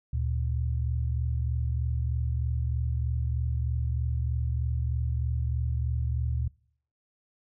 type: tone pair together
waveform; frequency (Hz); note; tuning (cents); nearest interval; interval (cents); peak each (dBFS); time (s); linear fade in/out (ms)
sine; 73.42 / 116.63; D2 / A#2; 0 / +1; minor sixth; 801; -27 / -30; 0.13-6.48; 5
effects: noise-tail reverb RT60 0.6 s tail -25 dB re dry